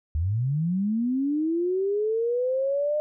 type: linear sweep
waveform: sine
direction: up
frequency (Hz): 72.1 to 608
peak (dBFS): -22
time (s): 0.15-3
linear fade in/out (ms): 0
effects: none